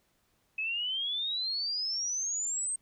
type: exponential sweep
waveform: sine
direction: up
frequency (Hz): 2548 to 8470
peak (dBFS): -30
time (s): 0.58-2.76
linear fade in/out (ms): 5
effects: pink hiss -72 dBFS RMS until 2.81 s